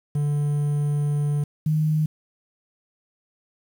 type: tone pair in turn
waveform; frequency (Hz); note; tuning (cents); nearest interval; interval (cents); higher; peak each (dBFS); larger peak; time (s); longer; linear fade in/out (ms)
triangle / sine; 146.2 / 154.62; D3 / D#3; -7 / -11; minor second; 96; second; -18; neither; 0.15-1.44 / 1.66-2.06; first; 5
effects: 8-bit